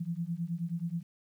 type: beating tone pair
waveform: sine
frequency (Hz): 164.81 / 174.21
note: E3 / F3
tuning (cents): 0 / -4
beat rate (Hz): 9.4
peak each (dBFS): -35 / -35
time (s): 0-1.03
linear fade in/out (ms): 10
effects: 11-bit